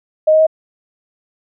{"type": "tone with pitch steps", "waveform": "sine", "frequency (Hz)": [622.3, 628.1, 633.9], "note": ["D#5", "D#5", "D#5"], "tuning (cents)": [0, 16, 32], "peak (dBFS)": -7, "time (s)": [0.27, 0.468], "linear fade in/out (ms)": 10, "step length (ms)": 66, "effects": []}